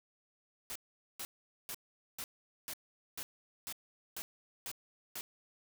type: noise bursts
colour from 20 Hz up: white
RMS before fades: -42 dBFS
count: 10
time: 0.7-5.21 s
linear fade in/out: 0 ms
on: 55 ms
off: 440 ms
effects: none